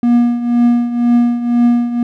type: tone with tremolo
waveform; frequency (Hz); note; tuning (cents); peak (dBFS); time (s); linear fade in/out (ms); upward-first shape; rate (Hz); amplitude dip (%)
triangle; 239.2; A#3; +45; -4; 0.03-2.03; 2; triangle; 2; 75
effects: none